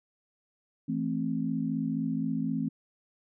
sine chord, A minor, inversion second, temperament just, 165 / 220 / 264 Hz, E3 / A3 / C4, +2 / 0 / +16 cents, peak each -33 / -32 / -31 dBFS, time 0.88-2.69 s, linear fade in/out 10 ms, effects none

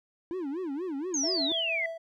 triangle tone with vibrato, 319.8 Hz, D#4, 48 cents sharp, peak -29 dBFS, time 0.31-1.52 s, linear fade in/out 0 ms, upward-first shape sine, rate 4.2 Hz, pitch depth 290 cents each way
sine exponential sweep, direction down, 6645 to 1975.5 Hz, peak -27 dBFS, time 1.14-1.86 s, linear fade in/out 2 ms
triangle tone with tremolo, 659.3 Hz, E5, in tune, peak -31 dBFS, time 1.23-1.98 s, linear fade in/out 10 ms, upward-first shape sine, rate 6.5 Hz, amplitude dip 45%
effects none

